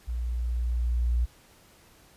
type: tone with level ramp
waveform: sine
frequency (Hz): 59.7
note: A#1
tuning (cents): +42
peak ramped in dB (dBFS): -28 to -21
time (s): 0.07-1.26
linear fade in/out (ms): 20
effects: pink hiss -57 dBFS RMS until 2.16 s + resampled to 32000 Hz